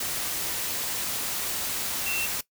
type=tone in noise; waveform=sine; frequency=2700 Hz; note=E7; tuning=41 cents sharp; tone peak=-29 dBFS; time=2.06-2.26 s; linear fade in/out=5 ms; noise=white; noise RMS=-30 dBFS; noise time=0-2.41 s; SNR=-2 dB; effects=noise-tail reverb RT60 0.1 s tail -18 dB re dry